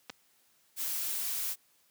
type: clicks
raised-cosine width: 0.2 ms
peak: -23 dBFS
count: 2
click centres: 0.097 / 0.101 s
type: noise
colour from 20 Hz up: blue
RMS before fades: -34 dBFS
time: 0.76-1.56 s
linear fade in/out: 50 ms
effects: white hiss -68 dBFS RMS until 1.9 s + high-pass 100 Hz 12 dB/octave